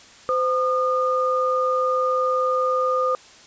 sine tone pair together, 513.9 / 1219 Hz, C5 / D#6, -31 / -36 cents, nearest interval octave + minor third, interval 1495 cents, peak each -21 dBFS, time 0.29-3.15 s, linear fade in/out 0 ms, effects white hiss -47 dBFS RMS until 3.46 s + resampled to 16000 Hz

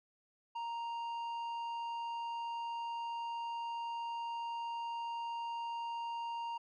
sine tone with tanh clipping, 932.3 Hz, A#5, in tune, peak -39 dBFS, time 0.55-6.58 s, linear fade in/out 10 ms, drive 8 dB, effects none

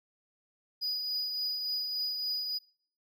triangle tone with tremolo, 4937 Hz, D#8, 14 cents flat, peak -28 dBFS, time 0.81-2.59 s, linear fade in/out 20 ms, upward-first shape triangle, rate 3.5 Hz, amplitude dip 40%, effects noise-tail reverb RT60 0.5 s tail -22 dB re dry

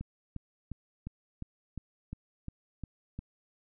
click train, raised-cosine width 5 ms, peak -26 dBFS, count 10, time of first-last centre 0.01-3.19 s, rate 2.83 Hz, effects none

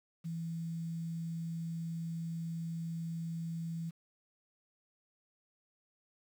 sine tone with quantisation, 165.4 Hz, E3, 6 cents sharp, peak -36 dBFS, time 0.24-3.91 s, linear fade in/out 20 ms, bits 10, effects none

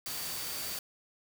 sine tone in noise, 4600 Hz, D8, 37 cents flat, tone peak -44 dBFS, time 0.06-0.79 s, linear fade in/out 2 ms, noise white, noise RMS -38 dBFS, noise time 0.06-0.79 s, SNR -9 dB, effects none

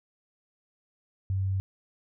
sine tone, 95.9 Hz, G2, 37 cents flat, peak -25 dBFS, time 1.3-1.6 s, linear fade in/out 0 ms, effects none

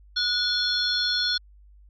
sine tone cluster, 1463 / 3442 / 4262 / 5450 Hz, F#6 / A7 / C8 / F8, -20 / -39 / +31 / -43 cents, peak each -29 / -27 / -25 / -34 dBFS, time 0.16-1.38 s, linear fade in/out 10 ms, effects added 50 Hz sine -49 dBFS peak until 1.89 s

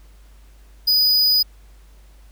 square tone, 4962 Hz, D#8, 6 cents flat, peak -14 dBFS, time 0.87-1.43 s, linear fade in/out 10 ms, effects added 50 Hz sine -44 dBFS peak until 2.31 s + pink hiss -57 dBFS RMS until 2.31 s

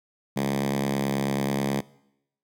5% pulse tone with high-pass filter, 69.3 Hz, C#2, in tune, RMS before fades -26 dBFS, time 0.36-1.81 s, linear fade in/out 10 ms, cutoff 170 Hz, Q 6.2, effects noise-tail reverb RT60 0.8 s tail -21 dB re dry

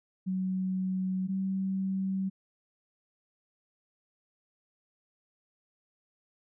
sine tone pair in turn, 187.1 / 191.36 Hz, F#3 / G3, +20 / -41 cents, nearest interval unison, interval 39 cents, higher second, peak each -28 dBFS, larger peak neither, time 0.26-1.28 / 1.28-2.3 s, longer neither, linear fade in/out 20 ms, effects none

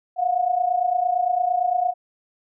sine tone pair together, 698.5 / 727.3 Hz, F5 / F#5, 0 / -30 cents, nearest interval minor second, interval 70 cents, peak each -23 / -20 dBFS, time 0.16-1.94 s, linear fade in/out 50 ms, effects none

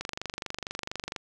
click train, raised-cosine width 0.2 ms, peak -16 dBFS, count 29, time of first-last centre 0.01-1.162 s, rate 24.3 Hz, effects none

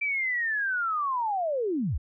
sine linear sweep, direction down, 2349 to 45.5 Hz, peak -25 dBFS, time 0.01-1.98 s, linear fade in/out 10 ms, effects none

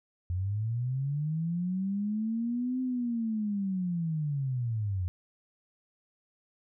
sine linear two-way sweep, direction up then down, 86.8 to 258.5 to 86.8 Hz, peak -28 dBFS, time 0.3-5.08 s, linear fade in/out 0 ms, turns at 2.81 s, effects none

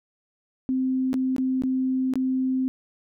sine tone with dropouts, 260 Hz, C4, 11 cents flat, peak -21 dBFS, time 0.69-2.68 s, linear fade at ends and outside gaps 0 ms, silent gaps 1.131-1.141 / 1.364-1.382 / 1.621-1.636 / 2.137-2.156 s, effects none

